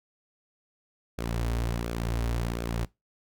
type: tone with flanger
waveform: sawtooth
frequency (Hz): 57.9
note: A#1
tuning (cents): -11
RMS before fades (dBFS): -30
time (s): 1.18-2.85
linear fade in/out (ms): 5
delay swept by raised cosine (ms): 1 to 6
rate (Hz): 1.4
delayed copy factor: -0.55
effects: noise-tail reverb RT60 0.2 s tail -21 dB re dry